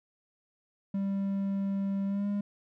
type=tone with pitch glide; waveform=triangle; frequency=196.6 to 203.1 Hz; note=G3 to G#3; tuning=+5 to -38 cents; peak=-26 dBFS; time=0.94-2.41 s; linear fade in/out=5 ms; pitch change=+57 cents; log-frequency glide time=2.06-2.27 s; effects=none